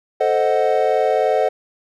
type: chord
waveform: triangle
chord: A diminished seventh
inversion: none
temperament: equal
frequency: 440 / 523.3 / 622.3 / 740 Hz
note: A4 / C5 / Eb5 / Gb5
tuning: 0 / 0 / 0 / 0 cents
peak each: -18 dBFS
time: 0.2-1.49 s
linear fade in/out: 10 ms
effects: none

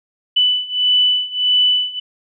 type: beating tone pair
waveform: sine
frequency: 2985 / 2986.6 Hz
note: F#7 / F#7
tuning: +15 / +16 cents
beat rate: 1.6 Hz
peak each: -17 / -15 dBFS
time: 0.36-2 s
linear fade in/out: 10 ms
effects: none

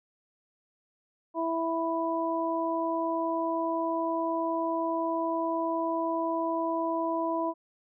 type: harmonic tone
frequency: 329.6 Hz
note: E4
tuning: in tune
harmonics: 1 / 2 / 3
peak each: -31 / -31 / -31 dBFS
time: 1.34-7.54 s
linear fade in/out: 50 ms
effects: none

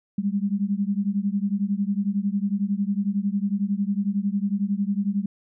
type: beating tone pair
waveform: sine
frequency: 196 / 207 Hz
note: G3 / G#3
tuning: 0 / -5 cents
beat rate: 11 Hz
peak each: -24 / -25 dBFS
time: 0.18-5.26 s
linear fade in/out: 5 ms
effects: none

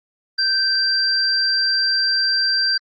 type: tone pair together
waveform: sine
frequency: 1556 / 4720 Hz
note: G6 / D8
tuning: -13 / +8 cents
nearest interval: octave + perfect fifth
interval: 1921 cents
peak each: -21 / -17 dBFS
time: 0.38-2.78 s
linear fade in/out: 10 ms
effects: Opus 24 kbps

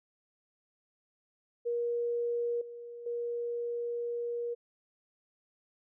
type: tone with level steps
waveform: sine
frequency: 474.8 Hz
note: A#4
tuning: 32 cents sharp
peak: -29 / -42 / -32 dBFS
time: 1.65-4.55 s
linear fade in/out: 20 ms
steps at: 2.61 / 3.06 s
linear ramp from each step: 5 ms
effects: none

